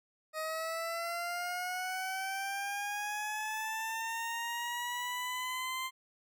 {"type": "linear sweep", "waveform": "20% pulse", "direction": "up", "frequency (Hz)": [624, 1046.5], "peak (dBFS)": -30, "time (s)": [0.33, 5.91], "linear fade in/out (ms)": 50, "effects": []}